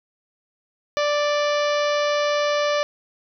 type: harmonic tone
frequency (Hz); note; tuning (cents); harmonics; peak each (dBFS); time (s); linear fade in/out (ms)
587.3; D5; 0; 1 / 2 / 3 / 4 / 5 / 6 / 7 / 8 / 9 / 10; -20 / -26 / -30 / -32 / -34 / -36 / -37 / -38 / -39 / -40; 0.97-2.83; 0
effects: none

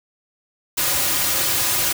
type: noise with comb filter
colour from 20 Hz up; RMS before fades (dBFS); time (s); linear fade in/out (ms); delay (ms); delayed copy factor
white; -20; 0.77-1.93; 10; 4.5; -0.8
effects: none

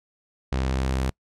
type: tone with low-pass filter sweep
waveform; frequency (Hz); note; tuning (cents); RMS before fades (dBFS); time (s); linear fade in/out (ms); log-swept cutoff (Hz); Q
sawtooth; 65.5; C2; +2; -25; 0.52-1.1; 5; 5600 to 11000; 0.77
effects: noise-tail reverb RT60 0.1 s tail -26 dB re dry

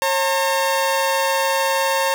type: tone pair together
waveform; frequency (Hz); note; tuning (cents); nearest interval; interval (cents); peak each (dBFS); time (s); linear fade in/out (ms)
sawtooth; 540.9 / 908; C#5 / A#5; -43 / -46; major sixth; 897; -16 / -16; 0.02-2.14; 0
effects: none

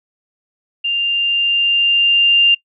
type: tone with level ramp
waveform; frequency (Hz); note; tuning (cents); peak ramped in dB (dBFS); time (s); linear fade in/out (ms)
sine; 2794; F7; 0; -15 to -7; 0.84-2.55; 10
effects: noise-tail reverb RT60 0.1 s tail -23 dB re dry

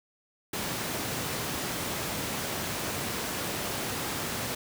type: high-pass noise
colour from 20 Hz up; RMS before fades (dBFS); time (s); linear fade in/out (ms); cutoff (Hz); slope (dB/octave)
pink; -33; 0.53-4.55; 5; 110; 12
effects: none

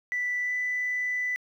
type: tone with pitch glide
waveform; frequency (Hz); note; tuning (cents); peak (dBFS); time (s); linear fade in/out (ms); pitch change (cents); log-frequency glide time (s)
sine; 1975.5 to 1990.4; B6 to B6; 0 to +13; -25; 0.12-1.36; 0; +13; 0.42-0.53
effects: tanh soft clip ceiling -22 dBFS + 10-bit

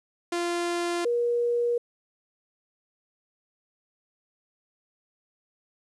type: tone pair in turn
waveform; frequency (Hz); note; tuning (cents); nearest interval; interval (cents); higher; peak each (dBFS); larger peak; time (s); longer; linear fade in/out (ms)
sawtooth / sine; 346.1 / 477.1; F4 / A#4; -16 / +40; tritone; 556; second; -22; neither; 0.32-1.05 / 1.05-1.78; neither; 5
effects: resampled to 24000 Hz + 10-bit

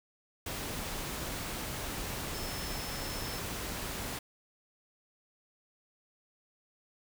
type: tone in noise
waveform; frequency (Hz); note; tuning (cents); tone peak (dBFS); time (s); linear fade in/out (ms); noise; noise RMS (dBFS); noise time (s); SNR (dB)
sine; 5274; E8; 0; -45; 2.34-3.39; 5; pink; -38; 0.46-4.19; -10
effects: none

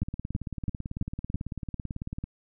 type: two click trains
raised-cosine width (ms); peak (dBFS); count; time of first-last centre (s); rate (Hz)
5; -21 / -17; 41 / 5; 0.03-2.24 / 0.02-1.345; 18.1 / 3.02
effects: none

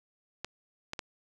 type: clicks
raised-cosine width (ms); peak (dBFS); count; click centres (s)
0.2; -18; 3; 0.446 / 0.934 / 0.992
effects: none

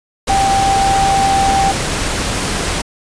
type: tone in noise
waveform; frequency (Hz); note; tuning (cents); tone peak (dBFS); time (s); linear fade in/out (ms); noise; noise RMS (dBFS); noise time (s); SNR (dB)
sine; 784; G5; 0; -11; 0.29-1.72; 10; pink; -18; 0.27-2.82; +4
effects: resampled to 22050 Hz

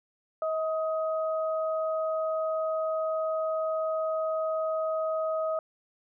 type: tone pair together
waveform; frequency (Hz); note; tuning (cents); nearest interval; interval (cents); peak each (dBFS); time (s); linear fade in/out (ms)
sine; 636.5 / 1258; D#5 / D#6; +39 / +19; octave; 1180; -27 / -34; 0.42-5.59; 2
effects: none

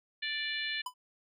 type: harmonic tone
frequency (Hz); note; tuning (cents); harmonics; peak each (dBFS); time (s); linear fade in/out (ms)
587.3; D5; 0; 3 / 4 / 5 / 6 / 7; -37 / -39 / -40 / -40 / -41; 0.22-0.82; 10
type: tone with exponential decay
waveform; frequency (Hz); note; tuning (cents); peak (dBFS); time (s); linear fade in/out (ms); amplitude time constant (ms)
square; 1000; B5; +21; -33; 0.86-0.94; 5; 17
effects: none

